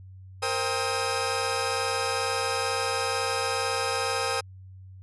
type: tone cluster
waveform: sawtooth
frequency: 463.8 / 526 / 796 / 1270 / 2540 Hz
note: A#4 / C5 / G5 / D#6 / D#7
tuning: -9 / +9 / +26 / +35 / +35 cents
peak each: -28 dBFS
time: 0.42-4.41 s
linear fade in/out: 10 ms
effects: added 94 Hz sine -43 dBFS peak until 5.02 s + resampled to 24000 Hz